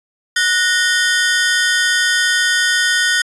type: ring-modulated tone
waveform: sawtooth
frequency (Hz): 1661.2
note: G#6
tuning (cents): 0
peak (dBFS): -6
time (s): 0.36-3.22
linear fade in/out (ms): 5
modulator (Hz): 191
effects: resampled to 22050 Hz